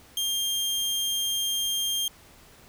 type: tone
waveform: sawtooth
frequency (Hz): 3200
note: G7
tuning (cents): +35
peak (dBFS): -22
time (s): 0.17-2.08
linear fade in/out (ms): 2
effects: pink hiss -53 dBFS RMS until 2.68 s